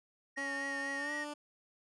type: tone with vibrato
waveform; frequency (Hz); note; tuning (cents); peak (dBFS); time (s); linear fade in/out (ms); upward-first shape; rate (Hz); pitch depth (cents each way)
triangle; 1864.7; A#6; 0; -35; 0.36-1.25; 20; triangle; 4.1; 44
type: tone with pitch glide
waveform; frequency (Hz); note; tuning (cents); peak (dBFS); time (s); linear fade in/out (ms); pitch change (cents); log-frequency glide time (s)
15% pulse; 278.3 to 294.8; C#4 to D4; +7 to +7; -34; 0.37-1.34; 10; +100; 0.97-1.11
effects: resampled to 24000 Hz